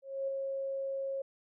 sine tone with ADSR envelope, 543 Hz, C#5, 36 cents flat, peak -30 dBFS, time 0.02-1.22 s, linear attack 260 ms, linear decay 6 ms, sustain -3 dB, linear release 6 ms, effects none

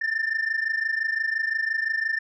sine tone pair together, 1774.2 / 1800 Hz, A6 / A6, +14 / +39 cents, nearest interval unison, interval 25 cents, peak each -24 dBFS, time 0.01-2.19 s, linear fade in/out 10 ms, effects tanh soft clip ceiling -20 dBFS

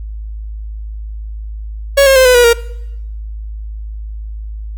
45% pulse tone with pitch steps, 557 / 538 / 519.7 / 502 / 484.9 / 468.4 Hz, C#5 / C5 / C5 / B4 / B4 / A#4, +8 / +48 / -12 / +28 / -32 / +8 cents, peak -5 dBFS, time 1.97-2.534 s, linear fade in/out 10 ms, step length 94 ms, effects noise-tail reverb RT60 0.9 s tail -22 dB re dry + added 53 Hz sine -22 dBFS peak until 4.77 s

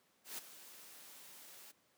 white noise with ADSR envelope, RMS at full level -43 dBFS, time 0.24-1.72 s, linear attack 140 ms, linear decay 15 ms, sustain -13 dB, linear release 14 ms, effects pink hiss -73 dBFS RMS until 1.97 s + high-pass 200 Hz 12 dB/octave

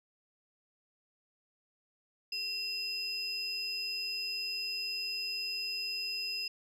sine tone pair together, 2720 / 5038 Hz, F7 / D#8, -46 / +21 cents, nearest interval major seventh, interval 1067 cents, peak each -37 / -33 dBFS, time 2.32-6.48 s, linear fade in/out 5 ms, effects tanh soft clip ceiling -31 dBFS

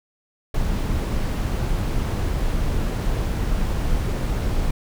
brown noise, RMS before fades -22 dBFS, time 0.54-4.71 s, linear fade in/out 5 ms, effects none

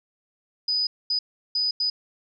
sine tone bursts at uneven times, 4978 Hz, D#8, in tune, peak -21 dBFS, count 4, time 0.68-0.87 / 1.1-1.19 / 1.55-1.71 / 1.8-1.9 s, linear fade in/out 5 ms, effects none

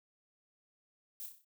violet noise with echo, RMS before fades -44 dBFS, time 1.2-1.26 s, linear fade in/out 0 ms, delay 31 ms, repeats 6, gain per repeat -5 dB, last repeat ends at 1.446 s, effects none

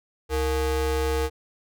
square ring-modulated tone, 196 Hz, G3, in tune, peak -20 dBFS, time 0.29-1.3 s, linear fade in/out 50 ms, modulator 266 Hz, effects none

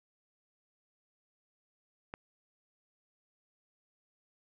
click, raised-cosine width 0.5 ms, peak -25 dBFS, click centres 2.139 s, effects none

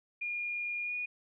sine tone with pitch glide, 2423 to 2454 Hz, D#7 to D#7, -47 to -25 cents, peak -33 dBFS, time 0.21-1.06 s, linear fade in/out 10 ms, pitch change +22 cents, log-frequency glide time 0.83-0.94 s, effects none

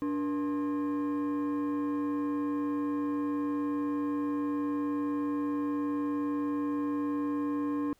sine tone with frequency modulation, 290.4 Hz, D4, 19 cents flat, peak -26 dBFS, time 0.02-7.93 s, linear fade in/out 0 ms, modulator 768 Hz, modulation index 0.5, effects tanh soft clip ceiling -27 dBFS + pink hiss -67 dBFS RMS until 7.99 s

